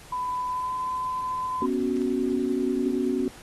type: tone with pitch glide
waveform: sine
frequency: 1000 to 1016.3 Hz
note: B5 to B5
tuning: +21 to +49 cents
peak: -26 dBFS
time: 0.12-1.66 s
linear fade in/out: 5 ms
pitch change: +28 cents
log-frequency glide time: 0.45-0.74 s
type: chord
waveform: sine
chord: B suspended second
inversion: none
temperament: equal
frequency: 246.9 / 277.2 / 370 Hz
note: B3 / C#4 / F#4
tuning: 0 / 0 / 0 cents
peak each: -27 dBFS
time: 1.62-3.28 s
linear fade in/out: 2 ms
type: clicks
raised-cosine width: 0.2 ms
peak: -28 dBFS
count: 2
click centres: 1.969 / 2.018 s
effects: pink hiss -48 dBFS RMS until 3.42 s + AAC 32 kbps